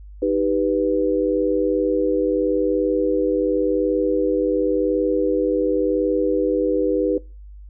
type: chord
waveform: sine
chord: Eb augmented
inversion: none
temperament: equal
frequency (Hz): 311.1 / 392 / 493.9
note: Eb4 / G4 / B4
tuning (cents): 0 / 0 / 0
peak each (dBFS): -22 / -22 / -20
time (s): 0.22-7.18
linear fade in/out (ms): 5
effects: noise-tail reverb RT60 0.3 s tail -22 dB re dry + added 50 Hz sine -37 dBFS peak until 7.69 s